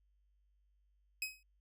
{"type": "tone with exponential decay", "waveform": "sawtooth", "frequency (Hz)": 2537, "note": "D#7", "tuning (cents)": 33, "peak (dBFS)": -30, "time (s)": [1.22, 1.43], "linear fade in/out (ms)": 2, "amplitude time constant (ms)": 45, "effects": ["added 50 Hz sine -70 dBFS peak until 1.6 s"]}